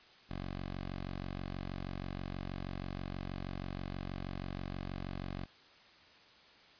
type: tone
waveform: 10% pulse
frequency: 46.26 Hz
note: F#1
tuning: in tune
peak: -31 dBFS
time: 0.29-5.46 s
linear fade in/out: 20 ms
effects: white hiss -60 dBFS RMS until 6.79 s + resampled to 11025 Hz